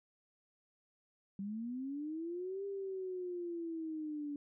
sine linear two-way sweep, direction up then down, 192 to 400 to 286.2 Hz, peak -38 dBFS, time 1.39-4.36 s, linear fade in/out 2 ms, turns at 2.65 s, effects none

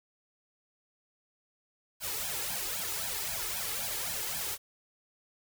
white noise with flanger, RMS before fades -35 dBFS, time 2-4.58 s, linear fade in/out 50 ms, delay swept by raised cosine 1.2 to 2.4 ms, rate 3.8 Hz, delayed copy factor +1, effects none

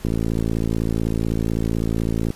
click train, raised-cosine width 3 ms, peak -9 dBFS, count 127, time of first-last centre 0.05-2.304 s, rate 55.9 Hz, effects pink hiss -45 dBFS RMS until 2.35 s + resampled to 32000 Hz

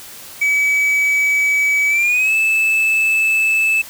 triangle tone with pitch glide, 2282 to 2621 Hz, C#7 to E7, +50 to -11 cents, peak -11 dBFS, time 0.41-3.82 s, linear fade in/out 10 ms, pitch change +239 cents, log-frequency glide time 1.88-2.34 s, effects white hiss -36 dBFS RMS until 3.89 s

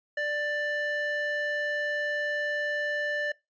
square tone with band-pass filter, 590 Hz, D5, 8 cents sharp, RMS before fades -30 dBFS, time 0.17-3.32 s, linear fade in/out 5 ms, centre 1400 Hz, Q 8.4, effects noise-tail reverb RT60 0.2 s tail -21 dB re dry + resampled to 16000 Hz

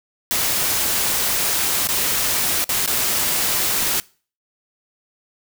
white noise with dropouts, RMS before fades -20 dBFS, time 0.31-4 s, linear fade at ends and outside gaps 0 ms, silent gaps 1.872-1.888 / 2.642-2.692 / 2.861-2.876 s, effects noise-tail reverb RT60 0.4 s tail -23 dB re dry

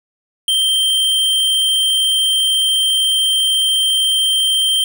square tone, 3143 Hz, G7, 4 cents sharp, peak -13 dBFS, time 0.48-4.84 s, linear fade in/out 2 ms, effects none

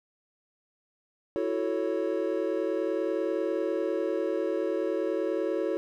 triangle chord, F# minor seventh, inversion third, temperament equal, 329.6 / 370 / 440 / 554.4 Hz, E4 / F#4 / A4 / C#5, 0 / 0 / 0 / 0 cents, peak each -30 dBFS, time 1.36-5.77 s, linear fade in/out 0 ms, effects none

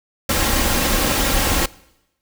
pink noise with comb filter, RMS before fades -18 dBFS, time 0.29-1.66 s, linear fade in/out 5 ms, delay 3.7 ms, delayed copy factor +0.5, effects noise-tail reverb RT60 0.9 s tail -22 dB re dry

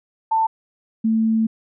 sine tone pair in turn, 890 / 222.5 Hz, A5 / A3, +20 / +20 cents, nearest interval 2 octaves, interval 2400 cents, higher first, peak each -15 dBFS, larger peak neither, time 0.31-0.47 / 1.04-1.47 s, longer second, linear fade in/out 10 ms, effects none

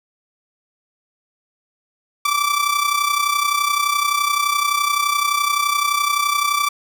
sawtooth tone with amplitude modulation, 1164 Hz, D6, 16 cents flat, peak -10 dBFS, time 2.25-6.69 s, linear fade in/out 5 ms, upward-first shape sine, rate 31.7 Hz, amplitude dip 65%, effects none

